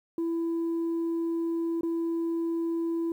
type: tone with dropouts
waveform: sine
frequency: 333.1 Hz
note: E4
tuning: 18 cents sharp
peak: -24 dBFS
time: 0.18-3.12 s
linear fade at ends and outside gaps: 2 ms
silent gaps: 1.81-1.832 s
effects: tanh soft clip ceiling -25 dBFS + 10-bit